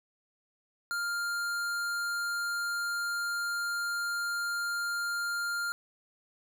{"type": "tone with hard clipping", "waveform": "sine", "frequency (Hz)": 1400, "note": "F6", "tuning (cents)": 4, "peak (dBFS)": -32, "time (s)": [0.91, 5.72], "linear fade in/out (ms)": 0, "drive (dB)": 16, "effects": []}